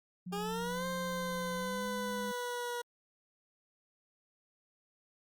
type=tone with pitch glide; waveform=sine; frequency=180 to 204.4 Hz; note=F#3 to G#3; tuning=-47 to -27 cents; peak=-39 dBFS; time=0.26-2.32 s; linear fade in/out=10 ms; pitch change=+220 cents; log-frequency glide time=1.54-1.86 s
type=linear two-way sweep; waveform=20% pulse; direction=up then down; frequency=398.8 to 525 to 480.5 Hz; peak=-31 dBFS; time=0.32-2.82 s; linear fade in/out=10 ms; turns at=0.86 s
effects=Opus 48 kbps